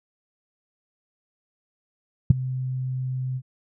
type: tone with ADSR envelope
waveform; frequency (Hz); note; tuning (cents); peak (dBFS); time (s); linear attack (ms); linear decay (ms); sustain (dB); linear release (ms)
sine; 129.1; C3; -23; -5; 2.3-3.42; 6; 12; -20; 58
effects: none